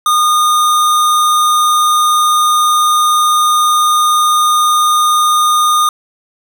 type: tone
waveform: square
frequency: 1223 Hz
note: D#6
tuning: 30 cents flat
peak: -9 dBFS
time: 0.06-5.89 s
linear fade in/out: 2 ms
effects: none